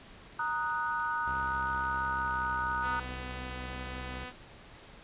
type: chord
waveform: sine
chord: D# minor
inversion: second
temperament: equal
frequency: 932.3 / 1244.5 / 1480 Hz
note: A#5 / D#6 / F#6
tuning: 0 / 0 / 0 cents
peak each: -34 dBFS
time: 0.39-3 s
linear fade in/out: 5 ms
type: tone with pitch glide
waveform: sawtooth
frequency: 66 to 63.94 Hz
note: C2 to C2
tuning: +16 to -39 cents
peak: -36 dBFS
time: 1.27-4.25 s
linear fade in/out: 5 ms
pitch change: -55 cents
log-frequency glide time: 2.17-2.36 s
type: tone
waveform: 5% pulse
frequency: 250 Hz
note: B3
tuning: 21 cents sharp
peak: -29 dBFS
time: 2.81-4.33 s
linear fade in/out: 50 ms
effects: pink hiss -52 dBFS RMS until 5.03 s + resampled to 8000 Hz